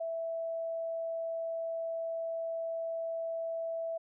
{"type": "tone", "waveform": "sine", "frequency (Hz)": 659.3, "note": "E5", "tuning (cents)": 0, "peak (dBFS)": -33, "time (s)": [0, 3.98], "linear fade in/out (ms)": 10, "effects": []}